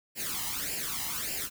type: noise with flanger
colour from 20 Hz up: white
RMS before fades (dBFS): -34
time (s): 0.15-1.5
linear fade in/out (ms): 50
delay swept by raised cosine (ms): 0.4 to 1.02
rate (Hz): 1.7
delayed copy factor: +0.75
effects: none